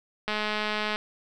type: click train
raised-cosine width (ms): 0.3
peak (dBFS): -13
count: 145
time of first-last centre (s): 0.28-0.959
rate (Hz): 212
effects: none

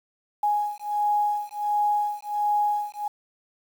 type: beating tone pair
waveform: sine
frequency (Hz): 830.6 / 832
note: G#5 / G#5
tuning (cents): 0 / +3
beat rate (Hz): 1.4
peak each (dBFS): -25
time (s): 0.43-3.08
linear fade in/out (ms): 5
effects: 8-bit

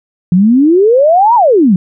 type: exponential two-way sweep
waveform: sine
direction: up then down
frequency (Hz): 170.2 to 990 to 170.2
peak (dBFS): -4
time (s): 0.32-1.76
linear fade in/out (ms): 2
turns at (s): 1.35
effects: none

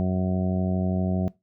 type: harmonic tone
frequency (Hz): 92.5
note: F#2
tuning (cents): 0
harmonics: 1 / 2 / 3 / 4 / 5 / 6 / 7 / 8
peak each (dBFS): -27 / -23 / -36 / -34 / -43 / -41 / -34 / -40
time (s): 0-1.28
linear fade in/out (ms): 0
effects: noise-tail reverb RT60 0.2 s tail -20 dB re dry

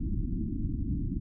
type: low-pass noise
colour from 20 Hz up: pink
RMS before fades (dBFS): -31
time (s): 0-1.2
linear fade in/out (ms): 10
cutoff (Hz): 330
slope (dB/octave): 96
effects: none

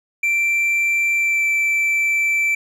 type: tone with pitch glide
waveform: triangle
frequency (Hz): 2349 to 2331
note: D7 to D7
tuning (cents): 0 to -14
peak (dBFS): -14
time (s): 0.23-2.55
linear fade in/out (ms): 5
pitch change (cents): -14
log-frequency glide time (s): 1.15-1.46
effects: none

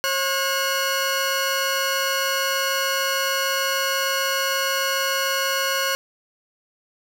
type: tone pair together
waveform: 15% pulse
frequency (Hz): 540.8 / 1451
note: C#5 / F#6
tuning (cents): -43 / -34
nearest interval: octave + perfect fourth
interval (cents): 1709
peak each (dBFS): -17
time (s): 0.04-5.95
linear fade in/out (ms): 0
effects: none

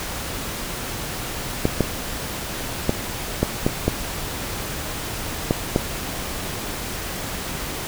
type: clicks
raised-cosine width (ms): 2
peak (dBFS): -3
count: 8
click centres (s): 1.654 / 1.807 / 2.894 / 3.43 / 3.665 / 3.88 / 5.509 / 5.761
effects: pink hiss -29 dBFS RMS until 7.87 s

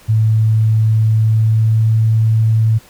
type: tone with pitch glide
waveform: sine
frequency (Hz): 110 to 111.09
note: A2 to A2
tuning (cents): 0 to +17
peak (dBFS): -9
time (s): 0.08-2.79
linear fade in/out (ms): 20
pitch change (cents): +17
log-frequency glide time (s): 1.15-1.98
effects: pink hiss -44 dBFS RMS until 2.89 s

